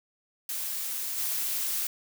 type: noise with level steps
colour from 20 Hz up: blue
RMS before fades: -33 / -30 dBFS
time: 0.49-1.87 s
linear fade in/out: 2 ms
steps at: 1.17 s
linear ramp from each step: 20 ms
effects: none